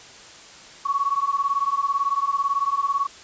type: beating tone pair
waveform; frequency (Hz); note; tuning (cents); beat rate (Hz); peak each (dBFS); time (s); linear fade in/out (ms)
sine; 1108.7 / 1126.7; C#6 / C#6; 0 / +28; 18; -23; 0.85-3.07; 10
effects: white hiss -44 dBFS RMS until 3.23 s + resampled to 16000 Hz